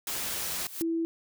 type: noise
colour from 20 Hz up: white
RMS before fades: -33 dBFS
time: 0.07-0.67 s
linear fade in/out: 2 ms
type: noise with exponential growth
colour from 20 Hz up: blue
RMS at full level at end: -33 dBFS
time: 0.46-0.82 s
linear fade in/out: 2 ms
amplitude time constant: 78 ms
type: tone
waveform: sine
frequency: 330 Hz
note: E4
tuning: 2 cents sharp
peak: -26 dBFS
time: 0.81-1.05 s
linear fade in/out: 0 ms
effects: none